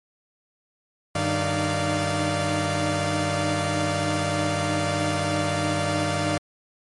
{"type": "tone cluster", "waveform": "sawtooth", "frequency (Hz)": [97, 151.9, 307, 580, 694], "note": ["G2", "D#3", "D#4", "D5", "F5"], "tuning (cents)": [-18, -41, -23, -22, -11], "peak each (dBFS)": -25, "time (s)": [1.15, 6.38], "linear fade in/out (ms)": 5, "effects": ["MP3 48 kbps"]}